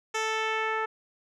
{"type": "tone with low-pass filter sweep", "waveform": "10% pulse", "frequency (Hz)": 440.1, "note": "A4", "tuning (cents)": 0, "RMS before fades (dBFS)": -29, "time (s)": [0.14, 0.86], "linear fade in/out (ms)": 10, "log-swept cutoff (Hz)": [6700, 1500], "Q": 1.2, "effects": []}